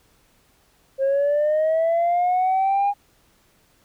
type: linear sweep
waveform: sine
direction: up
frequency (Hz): 533 to 816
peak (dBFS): -15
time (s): 0.98-2.94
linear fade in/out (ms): 50
effects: tanh soft clip ceiling -15 dBFS + pink hiss -60 dBFS RMS until 3.84 s

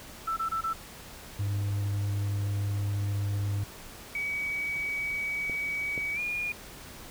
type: tone bursts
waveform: sine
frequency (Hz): 1328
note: E6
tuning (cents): +12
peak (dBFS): -27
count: 4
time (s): 0.27-0.734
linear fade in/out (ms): 10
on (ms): 98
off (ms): 24
type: tone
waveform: triangle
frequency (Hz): 101.1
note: G#2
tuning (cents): -46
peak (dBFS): -25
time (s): 1.39-3.64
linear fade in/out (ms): 5
type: tone with pitch glide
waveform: sine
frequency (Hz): 2268 to 2431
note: C#7 to D#7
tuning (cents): +39 to -41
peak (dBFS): -29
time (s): 4.15-6.52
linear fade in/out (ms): 2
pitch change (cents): +120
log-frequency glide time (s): 6.14-6.2
type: clicks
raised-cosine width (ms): 2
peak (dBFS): -24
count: 2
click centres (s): 5.497 / 5.978
effects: pink hiss -46 dBFS RMS until 7.1 s

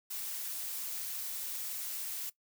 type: noise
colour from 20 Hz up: blue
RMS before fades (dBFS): -39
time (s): 0.1-2.3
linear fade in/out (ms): 10
effects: noise-tail reverb RT60 0.1 s tail -18 dB re dry

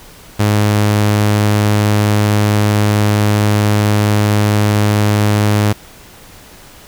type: tone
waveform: sawtooth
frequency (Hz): 104.5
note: G#2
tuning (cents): +11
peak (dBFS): -6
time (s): 0.39-5.73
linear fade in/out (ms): 10
effects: pink hiss -39 dBFS RMS until 6.87 s

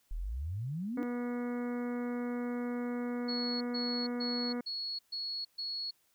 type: exponential sweep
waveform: sine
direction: up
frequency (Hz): 35.23 to 302.2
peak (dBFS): -34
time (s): 0.11-1.03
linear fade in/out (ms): 0
type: harmonic tone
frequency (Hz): 242.8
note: B3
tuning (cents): -29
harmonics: 1 / 2 / 3 / 4 / 5 / 6 / 7 / 8 / 9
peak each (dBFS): -34 / -40 / -50 / -52 / -51 / -52 / -57 / -57 / -55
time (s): 0.97-4.61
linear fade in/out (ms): 5
type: tone bursts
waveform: sine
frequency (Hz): 4350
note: C#8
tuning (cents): -33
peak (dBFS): -35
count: 6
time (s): 3.28-5.91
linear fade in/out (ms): 10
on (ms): 330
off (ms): 130
effects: white hiss -72 dBFS RMS until 6.14 s

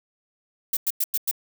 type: noise bursts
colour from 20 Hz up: violet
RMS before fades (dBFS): -23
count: 5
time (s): 0.73-1.313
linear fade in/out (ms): 5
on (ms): 39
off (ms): 97
effects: none

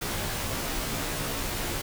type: noise with comb filter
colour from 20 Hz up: pink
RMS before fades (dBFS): -31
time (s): 0.01-1.82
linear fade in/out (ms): 10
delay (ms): 16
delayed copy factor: -0.9
effects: none

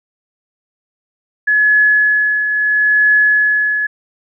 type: tone with tremolo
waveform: sine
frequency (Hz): 1700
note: G#6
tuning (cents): +40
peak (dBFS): -7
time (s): 1.47-3.87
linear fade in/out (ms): 10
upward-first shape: triangle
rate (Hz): 0.75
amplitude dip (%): 55
effects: none

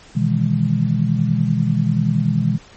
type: chord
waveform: sine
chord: E major seventh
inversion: second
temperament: just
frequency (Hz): 123.61 / 154.51 / 164.81 / 206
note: B2 / D#3 / E3 / G#3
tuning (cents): +2 / -12 / 0 / -14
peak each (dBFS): -20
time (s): 0.15-2.58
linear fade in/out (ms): 20
effects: pink hiss -45 dBFS RMS until 2.76 s + MP3 32 kbps

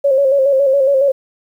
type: tone with vibrato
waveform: sine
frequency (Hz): 546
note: C#5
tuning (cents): -26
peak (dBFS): -9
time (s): 0.04-1.12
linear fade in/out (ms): 10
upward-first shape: square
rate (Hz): 7.2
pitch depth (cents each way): 50
effects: 8-bit

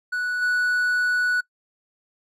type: tone with level steps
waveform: triangle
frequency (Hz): 1476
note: F#6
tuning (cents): -5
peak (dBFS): -21 / -17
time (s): 0.12-1.41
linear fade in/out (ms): 10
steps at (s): 0.41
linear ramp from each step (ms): 20
effects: noise-tail reverb RT60 0.1 s tail -22 dB re dry + resampled to 32000 Hz

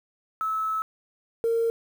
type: tone pair in turn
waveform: sine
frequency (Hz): 1300 / 459.6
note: E6 / A#4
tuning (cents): -24 / -25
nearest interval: octave + tritone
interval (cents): 1801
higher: first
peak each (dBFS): -24 / -20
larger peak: second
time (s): 0.41-0.82 / 1.44-1.7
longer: first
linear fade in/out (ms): 0
effects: tanh soft clip ceiling -16 dBFS + 8-bit

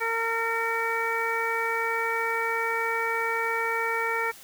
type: harmonic tone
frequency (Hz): 456.9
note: A#4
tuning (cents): -35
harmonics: 1 / 2 / 3 / 4 / 5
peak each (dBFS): -31 / -31 / -31 / -31 / -31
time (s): 0-4.32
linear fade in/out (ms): 20
effects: white hiss -48 dBFS RMS until 4.43 s

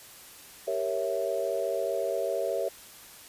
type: chord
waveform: sine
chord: G diminished seventh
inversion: none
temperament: equal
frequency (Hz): 392 / 466.2 / 554.4 / 659.3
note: G4 / Bb4 / Db5 / Fb5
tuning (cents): 0 / 0 / 0 / 0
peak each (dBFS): -34 / -33 / -31 / -32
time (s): 0.67-2.69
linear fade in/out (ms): 10
effects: white hiss -49 dBFS RMS until 3.28 s + resampled to 32000 Hz

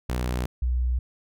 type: tone pair in turn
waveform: sawtooth / sine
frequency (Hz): 61.74 / 61.74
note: B1 / B1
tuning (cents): 0 / 0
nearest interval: unison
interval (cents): 0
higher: neither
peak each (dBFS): -21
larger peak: neither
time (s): 0.09-0.46 / 0.62-0.99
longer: neither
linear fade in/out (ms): 5
effects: none

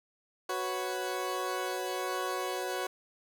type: chord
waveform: 20% pulse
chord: F# suspended fourth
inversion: none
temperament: equal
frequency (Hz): 370 / 493.9 / 554.4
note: F#4 / B4 / C#5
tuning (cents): 0 / 0 / 0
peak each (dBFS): -30 / -33 / -33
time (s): 0.49-2.87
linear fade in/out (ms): 5
effects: none

